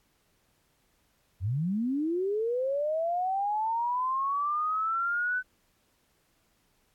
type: linear sweep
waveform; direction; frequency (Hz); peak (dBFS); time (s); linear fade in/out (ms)
sine; up; 82.41 to 1515; -26; 1.4-5.43; 50
effects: pink hiss -70 dBFS RMS until 6.94 s + AAC 64 kbps